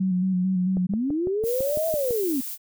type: tone with vibrato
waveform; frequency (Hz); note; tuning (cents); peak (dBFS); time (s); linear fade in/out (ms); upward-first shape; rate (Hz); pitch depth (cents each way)
sine; 185; F#3; 0; -20; 0-0.87; 10; square; 4.5; 32
type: click train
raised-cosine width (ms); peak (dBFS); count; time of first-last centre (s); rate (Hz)
2; -20; 9; 0.77-2.108; 5.98
type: linear two-way sweep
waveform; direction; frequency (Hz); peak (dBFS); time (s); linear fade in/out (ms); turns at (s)
sine; up then down; 185 to 660 to 245.1; -22; 0.89-2.41; 10; 1.88
type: noise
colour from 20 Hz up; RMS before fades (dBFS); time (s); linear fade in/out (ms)
violet; -33; 1.43-2.58; 50
effects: none